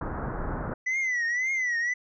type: low-pass noise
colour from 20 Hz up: pink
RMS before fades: -32 dBFS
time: 0.01-0.74 s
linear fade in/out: 5 ms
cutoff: 1600 Hz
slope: 48 dB/octave
type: tone with vibrato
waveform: triangle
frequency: 1987 Hz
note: B6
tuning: 10 cents sharp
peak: -23 dBFS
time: 0.86-1.94 s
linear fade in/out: 10 ms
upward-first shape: triangle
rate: 1.9 Hz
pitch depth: 140 cents each way
effects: resampled to 16000 Hz